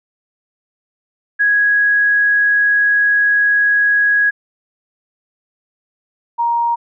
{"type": "tone pair in turn", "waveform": "sine", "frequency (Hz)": [1661.2, 939.1], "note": ["G#6", "A#5"], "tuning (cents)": [0, 13], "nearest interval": "minor seventh", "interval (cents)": 987, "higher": "first", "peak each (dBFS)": [-10, -13], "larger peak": "first", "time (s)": [[1.39, 4.31], [6.38, 6.76]], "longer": "first", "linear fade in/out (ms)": 20, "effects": []}